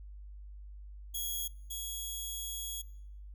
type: tone pair in turn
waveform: 5% pulse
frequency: 3322 / 3340 Hz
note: G#7 / G#7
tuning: 0 / +9 cents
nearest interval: unison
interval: 9 cents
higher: second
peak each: -26 / -30 dBFS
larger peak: first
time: 1.14-1.48 / 1.7-2.82 s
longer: second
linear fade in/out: 10 ms
effects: noise-tail reverb RT60 0.8 s tail -24 dB re dry + added 50 Hz sine -45 dBFS peak until 3.34 s